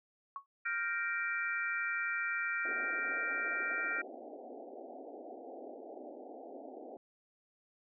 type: tone with exponential decay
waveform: sine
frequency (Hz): 1108.7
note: C#6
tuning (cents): 0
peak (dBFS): -35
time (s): 0.36-0.46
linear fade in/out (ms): 1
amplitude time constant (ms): 20
type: chord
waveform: sine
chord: G minor seventh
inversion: third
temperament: equal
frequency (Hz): 1396.9 / 1568 / 1864.7 / 2349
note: F6 / G6 / Bb6 / D7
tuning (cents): 0 / 0 / 0 / 0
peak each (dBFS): -36 / -41 / -39 / -39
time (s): 0.65-4.02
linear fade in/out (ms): 10
type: band-pass noise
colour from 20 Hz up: white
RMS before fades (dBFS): -48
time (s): 2.65-6.97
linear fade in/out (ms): 2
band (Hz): 240 to 780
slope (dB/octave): 96
effects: none